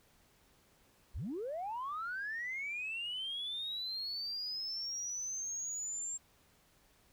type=linear sweep; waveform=sine; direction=up; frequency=30.88 to 7459 Hz; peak=-36 dBFS; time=1.14-6.18 s; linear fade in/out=20 ms; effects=tanh soft clip ceiling -33 dBFS + pink hiss -68 dBFS RMS until 7.12 s

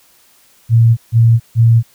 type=tone bursts; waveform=sine; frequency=115.3 Hz; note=A#2; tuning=19 cents flat; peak=-5 dBFS; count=3; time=0.69-1.83 s; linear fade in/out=50 ms; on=280 ms; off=150 ms; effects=white hiss -50 dBFS RMS until 1.94 s

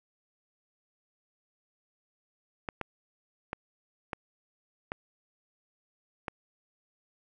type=clicks; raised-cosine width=0.5 ms; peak=-18 dBFS; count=6; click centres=2.688 / 2.813 / 3.531 / 4.132 / 4.919 / 6.282 s; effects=none

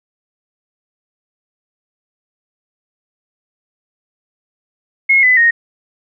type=tone with pitch steps; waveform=sine; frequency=2164 / 2007 / 1862.2 Hz; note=C#7 / B6 / A#6; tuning=-42 / +27 / -2 cents; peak=-7 dBFS; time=5.09-5.51 s; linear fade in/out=10 ms; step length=140 ms; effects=none

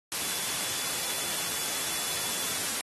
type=tone in noise; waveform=sine; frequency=3451 Hz; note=A7; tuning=34 cents flat; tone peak=-42 dBFS; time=0.21-2.58 s; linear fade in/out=0 ms; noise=white; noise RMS=-31 dBFS; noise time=0.12-2.81 s; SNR=-14 dB; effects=high-pass 100 Hz 12 dB/octave + AAC 32 kbps

